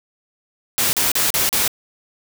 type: noise bursts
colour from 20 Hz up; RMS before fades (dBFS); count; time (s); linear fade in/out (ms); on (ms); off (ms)
white; -18; 5; 0.78-1.678; 0; 150; 37
effects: none